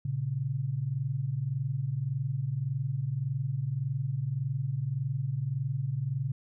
sine tone pair together, 116.85 / 138.59 Hz, A#2 / C#3, +5 / 0 cents, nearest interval minor third, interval 295 cents, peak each -33 / -30 dBFS, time 0.05-6.32 s, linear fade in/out 5 ms, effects none

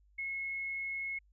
sine tone, 2176 Hz, C#7, 33 cents flat, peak -35 dBFS, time 0.18-1.19 s, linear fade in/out 10 ms, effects added 50 Hz sine -63 dBFS peak until 1.32 s

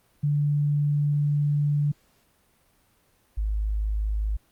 sine tone pair in turn, 146.1 / 52.53 Hz, D3 / G#1, -9 / +20 cents, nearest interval octave + tritone, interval 1771 cents, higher first, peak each -20 / -23 dBFS, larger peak first, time 0.23-1.92 / 3.37-4.37 s, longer first, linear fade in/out 10 ms, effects pink hiss -64 dBFS RMS until 4.51 s + Opus 32 kbps

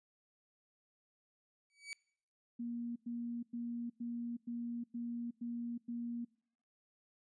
sawtooth tone with exponential growth, 2278 Hz, C#7, 47 cents sharp, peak -36 dBFS, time 1.7-1.93 s, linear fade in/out 0 ms, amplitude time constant 48 ms
sine tone bursts, 236.8 Hz, A#3, 27 cents sharp, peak -38 dBFS, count 8, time 2.59-6.25 s, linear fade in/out 10 ms, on 370 ms, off 100 ms
effects noise-tail reverb RT60 0.7 s tail -25 dB re dry + resampled to 22050 Hz

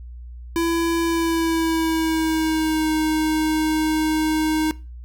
square tone with pitch glide, 334.6 to 312.2 Hz, E4 to D#4, +26 to +6 cents, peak -19 dBFS, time 0.56-4.71 s, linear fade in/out 0 ms, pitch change -120 cents, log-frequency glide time 1.04-2.91 s, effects noise-tail reverb RT60 0.3 s tail -20 dB re dry + added 60 Hz sine -34 dBFS peak until 5.04 s

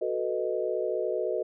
sine chord, B dominant seventh, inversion second, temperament equal, 370 / 440 / 493.9 / 622.3 Hz, F#4 / A4 / B4 / D#5, 0 / 0 / 0 / 0 cents, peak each -32 dBFS, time 0.01-1.43 s, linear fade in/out 10 ms, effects none

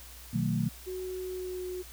sine chord, B dominant seventh, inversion none, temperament equal with one note detuned, 123.47 / 155.56 / 185 / 224.1 Hz, B2 / D#3 / F#3 / A3, 0 / 0 / 0 / +32 cents, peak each -32 dBFS, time 0.33-0.69 s, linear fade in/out 10 ms
sine tone with pitch glide, 370 to 364.9 Hz, F#4 to F#4, 0 to -24 cents, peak -34 dBFS, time 0.86-1.83 s, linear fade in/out 20 ms, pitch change -24 cents, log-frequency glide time 1.2-1.68 s
effects added 60 Hz sine -49 dBFS peak until 1.92 s + white hiss -50 dBFS RMS until 1.92 s

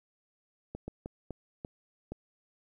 slowing click train, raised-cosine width 2 ms, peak -25 dBFS, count 6, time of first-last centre 0.75-2.12 s, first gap 130 ms, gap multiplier 1.38, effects 11-bit

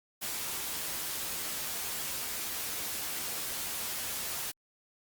white noise with comb filter, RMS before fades -36 dBFS, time 0.21-4.52 s, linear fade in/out 20 ms, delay 13 ms, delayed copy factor +0.5, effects Opus 48 kbps

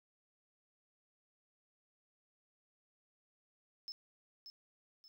triangle tone with echo, 5240 Hz, E8, 11 cents flat, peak -40 dBFS, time 3.88-3.92 s, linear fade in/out 0 ms, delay 580 ms, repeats 2, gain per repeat -8 dB, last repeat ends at 5.08 s, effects tanh soft clip ceiling -38 dBFS + 13-bit

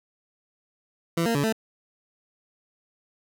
20% pulse tone with pitch steps, 167.5 / 230.7 / 142.6 / 221.5 Hz, E3 / A#3 / C#3 / A3, +28 / -18 / +49 / +12 cents, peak -17 dBFS, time 1.17-1.526 s, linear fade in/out 5 ms, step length 89 ms, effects none

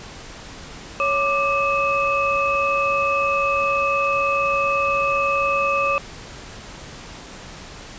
sine tone cluster, 557 / 1181 / 2578 Hz, C#5 / D6 / E7, +8 / +9 / -39 cents, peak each -23 / -20 / -23 dBFS, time 1-5.98 s, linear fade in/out 0 ms, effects pink hiss -38 dBFS RMS until 7.98 s + resampled to 16000 Hz

